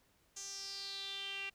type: tone with band-pass filter sweep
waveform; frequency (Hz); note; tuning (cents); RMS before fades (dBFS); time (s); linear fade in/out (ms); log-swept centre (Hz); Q
sawtooth; 393.9; G4; +8; -44; 0.36-1.5; 10; 6600 to 2600; 6.4
effects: pink hiss -72 dBFS RMS until 1.54 s